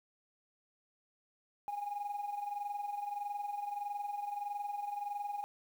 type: tone with amplitude modulation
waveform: sine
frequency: 819 Hz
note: G#5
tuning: 24 cents flat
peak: -32 dBFS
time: 1.68-5.44 s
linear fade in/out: 0 ms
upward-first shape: sine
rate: 21.6 Hz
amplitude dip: 70%
effects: tanh soft clip ceiling -32 dBFS + 10-bit